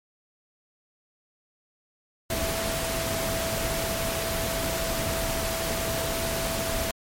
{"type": "tone in noise", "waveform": "sine", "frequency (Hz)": 659.3, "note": "E5", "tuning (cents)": 0, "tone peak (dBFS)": -31, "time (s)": [2.3, 6.91], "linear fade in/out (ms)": 2, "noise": "pink", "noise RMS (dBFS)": -29, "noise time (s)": [2.3, 6.91], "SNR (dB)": -5, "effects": ["MP3 64 kbps"]}